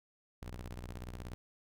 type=ring-modulated tone; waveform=sawtooth; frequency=60.7 Hz; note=B1; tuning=29 cents flat; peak=-36 dBFS; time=0.42-1.34 s; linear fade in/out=0 ms; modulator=22.1 Hz; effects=none